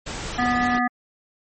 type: noise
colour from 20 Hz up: pink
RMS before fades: -31 dBFS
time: 0.06-0.79 s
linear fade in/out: 10 ms
type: harmonic tone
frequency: 245.4 Hz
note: B3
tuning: 11 cents flat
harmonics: 1 / 3 / 5 / 7 / 8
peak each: -23 / -23 / -26 / -27 / -29 dBFS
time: 0.38-0.88 s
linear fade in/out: 10 ms
effects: MP3 32 kbps